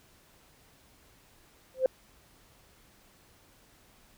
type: tone with exponential growth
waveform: sine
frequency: 520 Hz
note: C5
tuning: 11 cents flat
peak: -16 dBFS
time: 1.74-1.86 s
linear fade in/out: 2 ms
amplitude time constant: 25 ms
effects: tanh soft clip ceiling -13 dBFS + pink hiss -61 dBFS RMS until 4.17 s